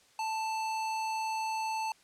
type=tone; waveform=square; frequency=882 Hz; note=A5; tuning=4 cents sharp; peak=-32 dBFS; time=0.19-1.92 s; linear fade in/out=2 ms; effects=white hiss -63 dBFS RMS until 2.03 s + low-pass 8000 Hz 12 dB/octave